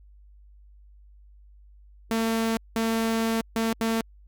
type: tone bursts at uneven times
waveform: sawtooth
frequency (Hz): 225.7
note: A3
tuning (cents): +44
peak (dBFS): -19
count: 4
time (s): 2.11-2.57 / 2.76-3.41 / 3.56-3.73 / 3.81-4.01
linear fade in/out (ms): 2
effects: added 50 Hz sine -49 dBFS peak until 4.27 s + Opus 48 kbps